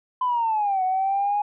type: linear two-way sweep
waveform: sine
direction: down then up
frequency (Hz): 1019 to 740 to 832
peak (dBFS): -19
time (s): 0.21-1.42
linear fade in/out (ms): 5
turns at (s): 0.83
effects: tanh soft clip ceiling -15 dBFS